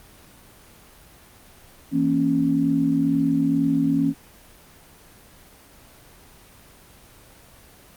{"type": "chord", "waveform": "sine", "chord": "A# diminished", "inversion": "second", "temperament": "equal with one note detuned", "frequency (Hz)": [164.81, 233.1, 275.3], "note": ["E3", "A#3", "C#4"], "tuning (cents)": [0, 0, -12], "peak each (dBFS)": [-25, -25, -19], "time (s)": [1.91, 4.14], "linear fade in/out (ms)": 50, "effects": ["pink hiss -49 dBFS RMS until 7.96 s", "Opus 24 kbps"]}